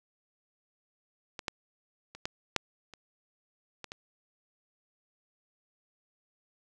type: clicks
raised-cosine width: 0.2 ms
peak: -21 / -14 / -28 / -15 / -8 / -30 / -23 / -23 dBFS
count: 8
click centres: 1.392 / 1.482 / 2.15 / 2.255 / 2.563 / 2.937 / 3.843 / 3.919 s
effects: none